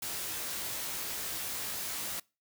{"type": "noise with comb filter", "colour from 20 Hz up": "white", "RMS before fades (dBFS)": -37, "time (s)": [0.02, 2.2], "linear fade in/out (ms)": 5, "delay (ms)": 19, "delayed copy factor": 0.7, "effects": ["noise-tail reverb RT60 0.3 s tail -25 dB re dry"]}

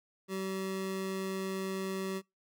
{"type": "tone pair together", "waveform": "square", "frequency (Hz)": [191, 382], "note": ["G3", "G4"], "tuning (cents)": [-45, -45], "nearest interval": "octave", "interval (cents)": 1200, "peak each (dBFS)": [-38, -37], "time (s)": [0.28, 2.22], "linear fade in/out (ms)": 50, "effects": ["noise-tail reverb RT60 0.2 s tail -25 dB re dry"]}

